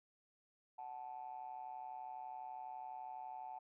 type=ring-modulated tone; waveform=triangle; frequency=66 Hz; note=C2; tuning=16 cents sharp; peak=-40 dBFS; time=0.78-3.59 s; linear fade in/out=10 ms; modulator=809 Hz; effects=tanh soft clip ceiling -38 dBFS